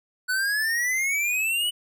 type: exponential sweep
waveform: square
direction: up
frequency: 1480 to 2984 Hz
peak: -23 dBFS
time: 0.28-1.71 s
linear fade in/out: 20 ms
effects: none